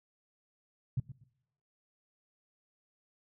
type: tone with echo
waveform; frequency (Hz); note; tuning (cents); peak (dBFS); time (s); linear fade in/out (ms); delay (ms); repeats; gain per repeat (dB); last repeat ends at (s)
sine; 127.9; C3; -39; -27; 0.97-1; 5; 120; 2; -13; 1.24
effects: noise-tail reverb RT60 0.9 s tail -23 dB re dry